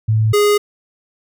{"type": "tone pair in turn", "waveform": ["sine", "square"], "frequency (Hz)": [109.6, 413.8], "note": ["A2", "G#4"], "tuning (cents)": [-6, -6], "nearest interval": "octave + major seventh", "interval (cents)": 2300, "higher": "second", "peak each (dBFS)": -11, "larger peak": "neither", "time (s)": [[0.08, 0.33], [0.33, 0.58]], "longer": "neither", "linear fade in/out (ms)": 10, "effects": []}